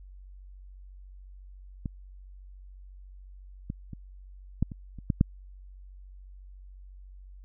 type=clicks; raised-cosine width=5 ms; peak=-20 / -20 / -26 / -12 / -25 / -30 / -12 / -7 dBFS; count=8; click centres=1.858 / 3.701 / 3.933 / 4.626 / 4.718 / 4.987 / 5.102 / 5.211 s; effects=added 47 Hz sine -45 dBFS peak until 7.44 s